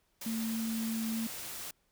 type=tone in noise; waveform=sine; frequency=224.6 Hz; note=A3; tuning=36 cents sharp; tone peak=-32 dBFS; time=0.26-1.27 s; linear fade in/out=5 ms; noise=white; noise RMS=-42 dBFS; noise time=0.21-1.71 s; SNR=+7 dB; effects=pink hiss -74 dBFS RMS until 1.91 s